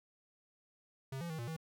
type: tone with pitch steps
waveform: square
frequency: 133.9 / 170.6 / 159.5 / 117.9 / 161.1 Hz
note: C3 / F3 / D#3 / A#2 / E3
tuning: +40 / -40 / +43 / +20 / -39 cents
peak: -40 dBFS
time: 1.12-1.565 s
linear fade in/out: 5 ms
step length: 89 ms
effects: none